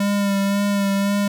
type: tone with vibrato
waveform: square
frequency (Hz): 200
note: G3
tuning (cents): +35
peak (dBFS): -18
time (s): 0-1.28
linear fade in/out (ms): 5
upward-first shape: sine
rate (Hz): 1.9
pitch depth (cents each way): 23
effects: none